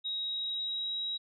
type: tone with pitch glide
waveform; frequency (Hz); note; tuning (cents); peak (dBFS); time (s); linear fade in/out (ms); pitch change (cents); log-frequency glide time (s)
sine; 3802 to 3840; A#7 to B7; +33 to -49; -32; 0.04-1.18; 20; +18; 0.18-0.92
effects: none

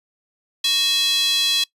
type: tone with high-pass filter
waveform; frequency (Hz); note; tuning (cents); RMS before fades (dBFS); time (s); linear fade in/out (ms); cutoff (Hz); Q
square; 370; F#4; 0; -19; 0.64-1.64; 5; 3600; 6.4
effects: noise-tail reverb RT60 0.1 s tail -22 dB re dry + resampled to 32000 Hz

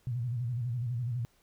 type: tone with vibrato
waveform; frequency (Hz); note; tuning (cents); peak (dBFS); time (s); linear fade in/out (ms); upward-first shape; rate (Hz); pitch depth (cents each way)
sine; 120.7; B2; -39; -30; 0.07-1.25; 0; square; 12; 83
effects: pink hiss -68 dBFS RMS until 1.42 s

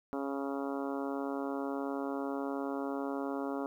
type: harmonic tone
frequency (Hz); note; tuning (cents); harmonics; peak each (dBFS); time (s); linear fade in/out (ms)
138.59; C#3; 0; 2 / 3 / 4 / 5 / 6 / 7 / 8 / 9 / 10; -36 / -40 / -42 / -44 / -46 / -47 / -48 / -49 / -50; 0.13-3.66; 0
effects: 11-bit

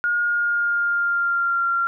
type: tone with pitch glide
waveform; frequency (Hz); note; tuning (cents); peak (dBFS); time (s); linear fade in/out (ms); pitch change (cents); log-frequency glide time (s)
sine; 1429 to 1379.5; F6 to F6; +39 to -22; -18; 0.04-1.87; 0; -61; 0.19-1.66
effects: none

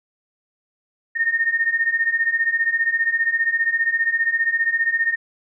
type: beating tone pair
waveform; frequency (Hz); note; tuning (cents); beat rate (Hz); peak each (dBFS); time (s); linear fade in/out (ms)
sine; 1823 / 1838; A#6 / A#6; -39 / -25; 15; -22 / -19; 1.15-5.16; 20
effects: none

